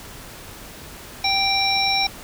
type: harmonic tone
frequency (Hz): 784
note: G5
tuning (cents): 0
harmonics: 1 / 3 / 5 / 7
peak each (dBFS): -23 / -23 / -23 / -23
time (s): 1.24-2.07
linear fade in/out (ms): 5
effects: pink hiss -39 dBFS RMS until 2.23 s

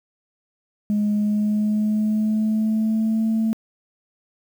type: tone with pitch glide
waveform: sine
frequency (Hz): 208.5 to 222.2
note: G#3 to A3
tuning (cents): +7 to +17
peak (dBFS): -16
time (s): 0.9-3.53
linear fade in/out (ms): 0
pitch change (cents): +110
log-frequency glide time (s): 1.15-3.27
effects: tanh soft clip ceiling -15 dBFS + 8-bit

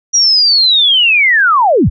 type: linear sweep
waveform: sine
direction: down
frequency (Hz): 5790 to 31.01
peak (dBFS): -6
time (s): 0.13-1.9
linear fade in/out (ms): 20
effects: none

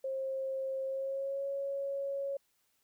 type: tone with pitch glide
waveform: sine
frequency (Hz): 533 to 554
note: C5 to C#5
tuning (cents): +32 to -1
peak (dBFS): -33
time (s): 0.04-2.37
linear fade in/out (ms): 5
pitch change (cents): +67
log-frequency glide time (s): 0.85-1.46
effects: white hiss -75 dBFS RMS until 2.83 s

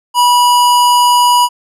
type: tone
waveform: square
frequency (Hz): 975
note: B5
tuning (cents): -23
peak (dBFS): -7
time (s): 0.14-1.49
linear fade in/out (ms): 50
effects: resampled to 32000 Hz

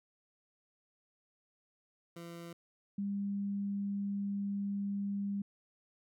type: tone pair in turn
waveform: 20% pulse / sine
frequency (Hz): 169.7 / 200.3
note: F3 / G3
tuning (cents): -49 / +38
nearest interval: minor third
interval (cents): 287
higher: second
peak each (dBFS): -40 / -33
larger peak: second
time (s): 2.16-2.53 / 2.98-5.42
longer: second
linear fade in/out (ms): 5
effects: none

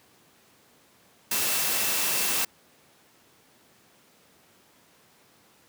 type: tone in noise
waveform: sine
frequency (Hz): 2672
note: E7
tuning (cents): +23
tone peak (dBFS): -37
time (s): 1.31-2.45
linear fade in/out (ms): 5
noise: white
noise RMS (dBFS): -26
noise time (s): 1.31-2.45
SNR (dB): -14
effects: pink hiss -59 dBFS RMS until 5.68 s + high-pass 150 Hz 12 dB/octave

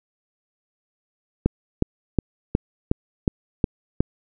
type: click train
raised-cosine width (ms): 3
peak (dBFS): -4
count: 8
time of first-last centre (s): 1.46-4.005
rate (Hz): 2.75
effects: none

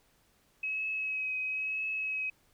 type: tone with vibrato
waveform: sine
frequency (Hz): 2555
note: D#7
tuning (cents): +45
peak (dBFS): -31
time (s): 0.63-2.3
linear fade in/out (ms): 5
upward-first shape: triangle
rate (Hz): 1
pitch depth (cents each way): 23
effects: pink hiss -68 dBFS RMS until 2.53 s

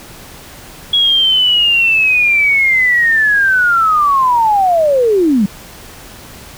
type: linear sweep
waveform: sine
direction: down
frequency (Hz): 3344 to 185.4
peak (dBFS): -8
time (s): 0.93-5.46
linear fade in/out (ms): 5
effects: pink hiss -35 dBFS RMS until 6.57 s

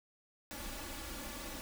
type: noise with comb filter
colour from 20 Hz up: pink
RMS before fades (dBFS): -44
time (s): 0.51-1.61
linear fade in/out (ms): 0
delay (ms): 3.5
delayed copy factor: +0.85
effects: none

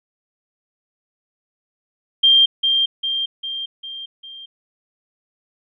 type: tone with echo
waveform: sine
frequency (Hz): 3183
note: G7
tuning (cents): +26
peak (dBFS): -9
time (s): 2.23-2.46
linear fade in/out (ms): 10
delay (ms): 400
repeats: 5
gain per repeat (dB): -5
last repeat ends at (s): 4.46
effects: none

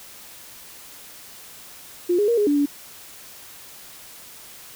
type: tone with pitch steps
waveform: sine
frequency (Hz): 352.3 / 413.2 / 469.5 / 414.2 / 289.9 / 286.8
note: F4 / G#4 / A#4 / G#4 / D4 / D4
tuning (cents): +15 / -9 / +12 / -5 / -22 / -41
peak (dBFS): -16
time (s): 2.09-2.66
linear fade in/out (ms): 10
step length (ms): 95
effects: white hiss -43 dBFS RMS until 4.75 s

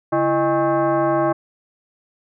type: tone with frequency modulation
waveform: sine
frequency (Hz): 141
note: C#3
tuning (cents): +30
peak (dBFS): -15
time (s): 0.12-1.33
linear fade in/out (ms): 10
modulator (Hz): 477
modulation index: 2
effects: none

